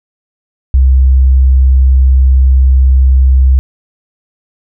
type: tone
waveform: sine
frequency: 65.41 Hz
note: C2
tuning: in tune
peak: -3 dBFS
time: 0.74-3.59 s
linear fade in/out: 0 ms
effects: none